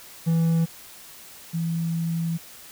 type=tone pair in turn; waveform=triangle / sine; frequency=164.81 / 165.96 Hz; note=E3 / E3; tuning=0 / +12 cents; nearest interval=unison; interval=12 cents; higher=second; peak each=-16 / -23 dBFS; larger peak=first; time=0.26-0.66 / 1.53-2.38 s; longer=second; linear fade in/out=20 ms; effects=white hiss -45 dBFS RMS until 2.71 s